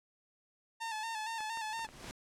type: tone with vibrato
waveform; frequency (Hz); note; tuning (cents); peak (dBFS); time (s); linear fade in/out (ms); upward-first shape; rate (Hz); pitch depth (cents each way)
sawtooth; 886; A5; +12; -33; 0.8-1.87; 20; square; 4.3; 47
type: clicks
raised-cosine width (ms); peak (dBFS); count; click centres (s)
0.5; -35; 7; 1.406 / 1.573 / 1.793 / 1.848 / 1.889 / 2.044 / 2.107
type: noise with exponential growth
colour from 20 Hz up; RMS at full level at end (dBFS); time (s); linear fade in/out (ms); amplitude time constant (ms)
pink; -43; 1.51-2.11; 0; 130
effects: low-pass 9000 Hz 12 dB/octave

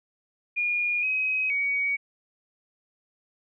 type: tone with pitch steps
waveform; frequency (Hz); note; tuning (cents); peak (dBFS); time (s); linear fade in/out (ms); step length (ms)
sine; 2431 / 2533 / 2252; D#7 / D#7 / C#7; -41 / +30 / +27; -23; 0.56-1.97; 20; 470
effects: none

